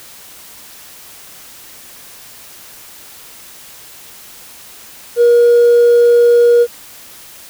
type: tone with hard clipping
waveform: triangle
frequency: 476.2 Hz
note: A#4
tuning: 37 cents sharp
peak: -5 dBFS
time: 5.16-6.67 s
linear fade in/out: 50 ms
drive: 2 dB
effects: white hiss -37 dBFS RMS until 7.49 s